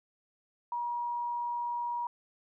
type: tone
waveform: sine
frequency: 956 Hz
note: A#5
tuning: 43 cents sharp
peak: -31 dBFS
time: 0.72-2.07 s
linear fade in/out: 2 ms
effects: none